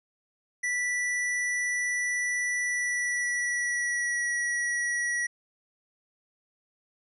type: tone with pitch glide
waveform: square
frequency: 1966 to 1925.5 Hz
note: B6 to B6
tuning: -8 to -44 cents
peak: -27 dBFS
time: 0.63-5.27 s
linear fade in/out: 10 ms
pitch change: -36 cents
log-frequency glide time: 2.61-4.33 s
effects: resampled to 24000 Hz